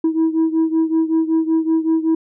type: beating tone pair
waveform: sine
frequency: 321.4 / 326.7 Hz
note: E4 / E4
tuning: -44 / -15 cents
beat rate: 5.3 Hz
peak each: -14 / -17 dBFS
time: 0.04-2.15 s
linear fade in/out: 5 ms
effects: tanh soft clip ceiling -11 dBFS